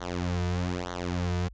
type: tone with flanger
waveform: sawtooth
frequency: 88.9 Hz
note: F2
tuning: 31 cents sharp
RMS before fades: -30 dBFS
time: 0-1.49 s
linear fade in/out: 20 ms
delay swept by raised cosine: 0.39 to 3.69 ms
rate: 1.1 Hz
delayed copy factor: -1
effects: added 50 Hz sine -45 dBFS peak until 1.53 s + resampled to 16000 Hz